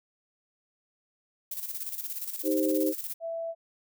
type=noise with tremolo; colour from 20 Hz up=violet; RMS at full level=-34 dBFS; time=1.51-3.14 s; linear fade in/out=5 ms; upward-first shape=square; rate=17 Hz; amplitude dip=60%
type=chord; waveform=sine; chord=C minor; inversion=first; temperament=equal; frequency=311.1 / 392 / 523.3 Hz; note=Eb4 / G4 / C5; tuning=0 / 0 / 0 cents; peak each=-26 / -30 / -29 dBFS; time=2.43-2.94 s; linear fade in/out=50 ms
type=tone; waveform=sine; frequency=663 Hz; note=E5; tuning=10 cents sharp; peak=-31 dBFS; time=3.2-3.55 s; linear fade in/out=50 ms
effects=none